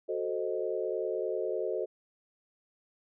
sine chord, F# diminished seventh, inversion none, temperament equal, 370 / 440 / 523.3 / 622.3 Hz, F#4 / A4 / C5 / Eb5, 0 / 0 / 0 / 0 cents, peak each -35 / -34 / -36 / -37 dBFS, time 0.08-1.86 s, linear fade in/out 20 ms, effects none

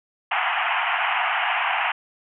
pink band-pass noise, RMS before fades -23 dBFS, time 0.31-1.92 s, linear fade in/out 5 ms, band 690 to 3000 Hz, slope 96 dB/octave, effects none

